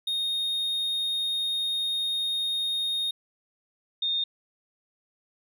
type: tone pair in turn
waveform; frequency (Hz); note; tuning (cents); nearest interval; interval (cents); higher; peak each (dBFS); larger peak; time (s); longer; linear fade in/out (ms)
triangle / sine; 3705 / 3665; A#7 / A#7; -11 / -30; unison; 19; first; -24; neither; 0.07-3.11 / 4.02-4.24; first; 5
effects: none